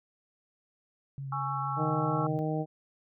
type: tone with vibrato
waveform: sine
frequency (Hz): 136.6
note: C#3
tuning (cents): -25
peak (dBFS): -35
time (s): 1.18-2.39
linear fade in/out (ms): 0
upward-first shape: sine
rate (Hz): 6.6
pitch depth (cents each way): 22
type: chord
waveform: sine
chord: C# minor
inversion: second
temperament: just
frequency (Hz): 831.5 / 1108.7 / 1330.5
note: G#5 / C#6 / E6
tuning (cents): +2 / 0 / +16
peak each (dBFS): -35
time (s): 1.32-2.27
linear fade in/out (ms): 5
type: harmonic tone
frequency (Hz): 155.56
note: D#3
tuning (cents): 0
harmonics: 1 / 2 / 3 / 4 / 5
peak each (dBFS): -31 / -34 / -36 / -37 / -38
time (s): 1.76-2.66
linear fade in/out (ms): 50
effects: none